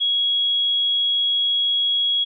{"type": "tone", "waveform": "sine", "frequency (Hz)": 3322, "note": "G#7", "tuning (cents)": 0, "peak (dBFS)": -17, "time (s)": [0, 2.25], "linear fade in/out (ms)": 20, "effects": []}